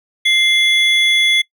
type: tone pair together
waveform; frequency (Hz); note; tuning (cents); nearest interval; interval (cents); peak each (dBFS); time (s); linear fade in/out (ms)
triangle; 2093 / 3416; C7 / G#7; 0 / +48; minor sixth; 848; -12; 0.25-1.42; 10
effects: noise-tail reverb RT60 0.1 s tail -23 dB re dry